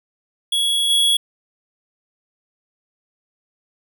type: tone with level steps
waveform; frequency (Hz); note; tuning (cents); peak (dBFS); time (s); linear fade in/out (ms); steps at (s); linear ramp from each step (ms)
square; 3347; G#7; +13; -17 / -14; 0.52-1.17; 5; 0.89; 20
effects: none